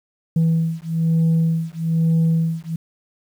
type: beating tone pair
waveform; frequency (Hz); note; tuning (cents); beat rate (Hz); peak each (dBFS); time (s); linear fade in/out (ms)
sine; 163 / 164.1; E3 / E3; -19 / -8; 1.1; -17; 0.36-2.76; 5
effects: tanh soft clip ceiling -12 dBFS + 8-bit